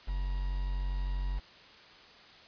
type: tone with quantisation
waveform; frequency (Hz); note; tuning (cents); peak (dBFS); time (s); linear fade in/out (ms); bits
triangle; 46.25; F#1; 0; -28; 0.07-1.4; 20; 8
effects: white hiss -54 dBFS RMS until 2.47 s + resampled to 11025 Hz